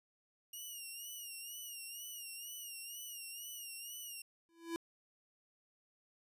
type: tone with vibrato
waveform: 5% pulse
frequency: 2851 Hz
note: F7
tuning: 35 cents sharp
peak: -37 dBFS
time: 0.53-4.22 s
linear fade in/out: 5 ms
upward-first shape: sine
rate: 2.1 Hz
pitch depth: 77 cents each way
type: tone with exponential growth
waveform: square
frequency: 333.9 Hz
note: E4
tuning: 22 cents sharp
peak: -35 dBFS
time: 4.49-4.76 s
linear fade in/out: 0 ms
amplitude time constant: 58 ms
effects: resampled to 32000 Hz